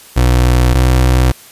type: tone pair in turn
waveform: 30% pulse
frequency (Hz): 61.74 / 63.07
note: B1 / B1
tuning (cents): 0 / +37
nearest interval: unison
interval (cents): 37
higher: second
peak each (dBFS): -5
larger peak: neither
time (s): 0.16-0.74 / 0.74-1.32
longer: neither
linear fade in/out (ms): 10
effects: white hiss -39 dBFS RMS until 1.51 s + resampled to 32000 Hz